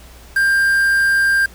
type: tone with quantisation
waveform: triangle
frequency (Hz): 1592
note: G6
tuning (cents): +26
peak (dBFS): -10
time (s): 0.36-1.46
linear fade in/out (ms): 5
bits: 5
effects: added 60 Hz sine -40 dBFS peak until 1.54 s + pink hiss -44 dBFS RMS until 1.54 s